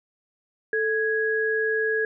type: tone pair together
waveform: sine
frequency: 440 / 1661.2 Hz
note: A4 / G#6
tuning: 0 / 0 cents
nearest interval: octave + major seventh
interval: 2300 cents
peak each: -24 dBFS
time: 0.73-2.05 s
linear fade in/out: 2 ms
effects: none